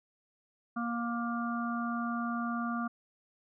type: harmonic tone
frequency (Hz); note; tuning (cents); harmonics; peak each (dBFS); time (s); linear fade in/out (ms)
235.4; A#3; +17; 1 / 3 / 5 / 6; -33 / -41 / -37 / -41; 0.76-2.88; 10
effects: none